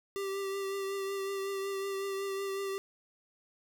square tone with vibrato, 392 Hz, G4, in tune, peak -34 dBFS, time 0.16-2.78 s, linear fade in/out 0 ms, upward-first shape triangle, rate 5.4 Hz, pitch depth 24 cents each way, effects none

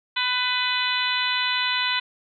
harmonic tone, 499.4 Hz, B4, 19 cents sharp, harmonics 2 / 3 / 4 / 5 / 6 / 7 / 8, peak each -29 / -29 / -29 / -29 / -29 / -29 / -29 dBFS, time 0.16-2 s, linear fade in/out 10 ms, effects none

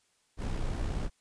brown noise with amplitude modulation, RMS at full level -30 dBFS, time 0.37-1.1 s, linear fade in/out 50 ms, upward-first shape sine, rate 63.8 Hz, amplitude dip 45%, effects white hiss -71 dBFS RMS until 1.2 s + resampled to 22050 Hz

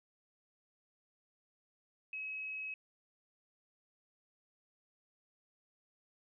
sine tone, 2560 Hz, D#7, 49 cents sharp, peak -39 dBFS, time 2.13-2.74 s, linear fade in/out 2 ms, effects none

